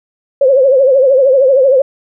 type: tone with vibrato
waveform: sine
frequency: 533 Hz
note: C5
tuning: 32 cents sharp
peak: -5 dBFS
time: 0.41-1.82 s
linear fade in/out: 5 ms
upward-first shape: triangle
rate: 13 Hz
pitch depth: 120 cents each way
effects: none